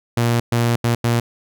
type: tone bursts at uneven times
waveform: sawtooth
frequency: 118.1 Hz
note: A#2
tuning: 23 cents sharp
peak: -11 dBFS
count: 4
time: 0.17-0.4 / 0.52-0.76 / 0.84-0.95 / 1.04-1.2 s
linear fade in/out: 5 ms
effects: none